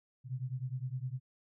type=beating tone pair; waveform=sine; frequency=124 / 133.8 Hz; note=B2 / C3; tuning=+7 / +39 cents; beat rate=9.8 Hz; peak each=-38 / -39 dBFS; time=0.24-1.2 s; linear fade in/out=50 ms; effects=none